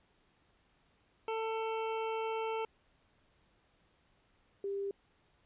25% pulse / sine tone pair in turn, 445.7 / 397.1 Hz, A4 / G4, +22 / +22 cents, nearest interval major second, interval 200 cents, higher first, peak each -30 / -34 dBFS, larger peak first, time 1.28-2.65 / 4.64-4.91 s, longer first, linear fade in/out 2 ms, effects pink hiss -71 dBFS RMS until 5.45 s + resampled to 8000 Hz

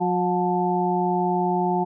harmonic tone with a mistuned harmonic, 180 Hz, F#3, 47 cents flat, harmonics 1 / 2 / 4 / 5, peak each -25 / -25 / -25 / -25 dBFS, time 0-1.85 s, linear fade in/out 20 ms, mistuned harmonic 5, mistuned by -42 cents, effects none

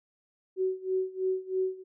sine tone with tremolo, 375.4 Hz, F#4, 25 cents sharp, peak -24 dBFS, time 0.56-1.84 s, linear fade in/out 50 ms, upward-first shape sine, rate 3.1 Hz, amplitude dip 90%, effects none

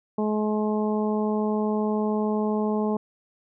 harmonic tone, 212.9 Hz, G#3, 43 cents sharp, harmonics 1 / 2 / 3 / 4 / 5, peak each -24 / -27 / -33 / -33 / -37 dBFS, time 0.18-2.97 s, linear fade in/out 5 ms, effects none

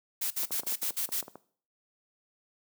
blue noise bursts, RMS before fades -31 dBFS, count 7, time 0.21-1.213 s, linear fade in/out 10 ms, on 97 ms, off 54 ms
clicks, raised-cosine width 1 ms, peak -29 dBFS, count 12, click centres 0.433 / 0.508 / 0.596 / 0.634 / 0.67 / 0.723 / 0.831 / 0.907 / 1.09 / 1.227 / 1.281 / 1.356 s
effects noise-tail reverb RT60 0.5 s tail -18 dB re dry + high-pass 200 Hz 12 dB/octave

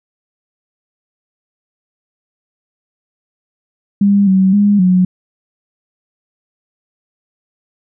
sine tone with pitch steps, 200.9 / 189.8 / 204.3 / 183 Hz, G3 / F#3 / G#3 / F#3, +43 / +44 / -28 / -19 cents, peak -7 dBFS, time 4.01-5.05 s, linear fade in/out 5 ms, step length 260 ms, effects none

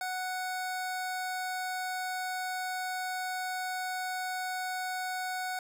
25% pulse tone, 740 Hz, F#5, in tune, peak -29 dBFS, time 0.01-5.59 s, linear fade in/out 2 ms, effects none

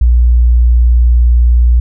sine tone, 59.7 Hz, A#1, 42 cents sharp, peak -4 dBFS, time 0.01-1.8 s, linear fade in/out 5 ms, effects none

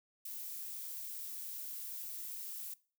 violet noise, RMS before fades -44 dBFS, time 0.25-2.74 s, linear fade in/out 5 ms, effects noise-tail reverb RT60 0.4 s tail -21 dB re dry

